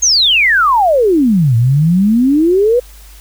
sine exponential two-way sweep, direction down then up, 6680 to 112.2 to 506 Hz, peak -7 dBFS, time 0.02-2.8 s, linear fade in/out 10 ms, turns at 1.56 s, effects added 50 Hz sine -35 dBFS peak until 3.2 s + white hiss -42 dBFS RMS until 3.2 s

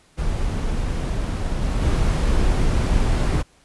brown noise with level steps, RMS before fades -23 / -21 / -18 dBFS, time 0.17-3.43 s, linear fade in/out 20 ms, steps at 1.61 / 1.81 s, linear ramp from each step 20 ms, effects pink hiss -56 dBFS RMS until 3.64 s + resampled to 24000 Hz

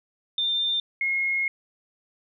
sine tone pair in turn, 3596 / 2157 Hz, A7 / C#7, +37 / -48 cents, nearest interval major sixth, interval 885 cents, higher first, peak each -22 dBFS, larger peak neither, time 0.38-0.8 / 1.01-1.48 s, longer second, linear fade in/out 2 ms, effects none

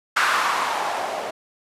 violet noise with low-pass filter sweep, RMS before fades -23 dBFS, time 0.16-1.31 s, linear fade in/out 10 ms, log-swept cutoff 1400 to 620 Hz, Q 2.7, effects resampled to 32000 Hz

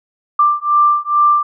sine beating tone pair, 1181 / 1183.3 Hz, D6 / D6, +9 / +13 cents, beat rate 2.3 Hz, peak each -13 dBFS, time 0.39-1.43 s, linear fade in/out 5 ms, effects none

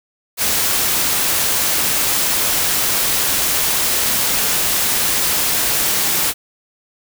white noise, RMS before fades -17 dBFS, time 0.37-6.34 s, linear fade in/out 50 ms, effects none

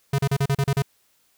square tone bursts, 138.59 Hz, C#3, in tune, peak -19 dBFS, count 8, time 0.13-0.822 s, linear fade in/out 5 ms, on 55 ms, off 36 ms, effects white hiss -64 dBFS RMS until 1.37 s

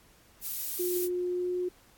violet noise, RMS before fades -33 dBFS, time 0.41-1.09 s, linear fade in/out 50 ms
sine tone with pitch glide, 358 to 360.1 Hz, F4 to F#4, +43 to -47 cents, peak -28 dBFS, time 0.79-1.69 s, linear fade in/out 10 ms, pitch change +10 cents, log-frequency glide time 1.33-1.57 s
effects pink hiss -60 dBFS RMS until 1.97 s + AAC 64 kbps

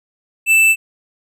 sine tone with tanh clipping, 2648 Hz, E7, 7 cents sharp, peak -10 dBFS, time 0.46-0.76 s, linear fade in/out 50 ms, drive 12 dB, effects none

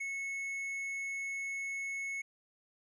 sine tone with tanh clipping, 2196 Hz, C#7, 17 cents flat, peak -37 dBFS, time 0-2.22 s, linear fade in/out 10 ms, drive 7 dB, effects none

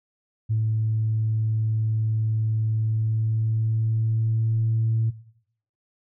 sine tone with pitch glide, 110 to 112.44 Hz, A2 to A2, 0 to +38 cents, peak -19 dBFS, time 0.49-5.11 s, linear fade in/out 20 ms, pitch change +38 cents, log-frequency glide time 2.73-4.74 s, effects noise-tail reverb RT60 0.7 s tail -18 dB re dry + tanh soft clip ceiling -15 dBFS

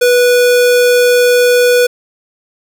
square tone, 490.5 Hz, B4, 12 cents flat, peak -7 dBFS, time 0.01-1.87 s, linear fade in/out 10 ms, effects none

